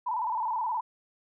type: tone with vibrato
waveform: sine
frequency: 932.3 Hz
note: A#5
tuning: in tune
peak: -27 dBFS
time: 0.06-0.81 s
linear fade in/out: 10 ms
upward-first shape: square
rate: 19 Hz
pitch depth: 96 cents each way
effects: none